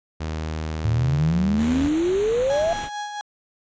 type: tone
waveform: sawtooth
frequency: 78.6 Hz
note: D#2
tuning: 18 cents sharp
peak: -22 dBFS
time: 0.2-1.89 s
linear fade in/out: 10 ms
type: exponential sweep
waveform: sine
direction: up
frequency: 104.7 to 690 Hz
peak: -18 dBFS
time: 0.85-2.73 s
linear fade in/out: 0 ms
type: band-stop noise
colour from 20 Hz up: pink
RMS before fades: -34 dBFS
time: 1.56-2.9 s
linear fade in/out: 50 ms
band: 4200 to 6000 Hz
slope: 96 dB/octave
type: tone with tremolo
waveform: 35% pulse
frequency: 830.6 Hz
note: G#5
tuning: in tune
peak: -25 dBFS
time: 2.5-3.21 s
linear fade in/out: 0 ms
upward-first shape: sine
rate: 4.5 Hz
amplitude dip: 45%
effects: resampled to 16000 Hz